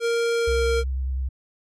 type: tone with pitch glide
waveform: square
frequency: 466.2 to 463 Hz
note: A#4 to A#4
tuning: 0 to -12 cents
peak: -21 dBFS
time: 0-0.84 s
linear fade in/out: 50 ms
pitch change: -12 cents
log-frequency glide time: 0.33-0.7 s
type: tone with vibrato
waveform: sine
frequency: 65.41 Hz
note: C2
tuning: in tune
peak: -23 dBFS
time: 0.47-1.29 s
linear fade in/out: 10 ms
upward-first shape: sine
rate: 10 Hz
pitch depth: 28 cents each way
effects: low-pass 8000 Hz 12 dB/octave